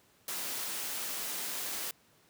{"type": "high-pass noise", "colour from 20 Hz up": "white", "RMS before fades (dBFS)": -37, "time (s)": [0.28, 1.91], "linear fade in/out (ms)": 2, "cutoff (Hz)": 170, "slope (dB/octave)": 12, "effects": ["pink hiss -65 dBFS RMS until 2.29 s", "high-pass 100 Hz 12 dB/octave"]}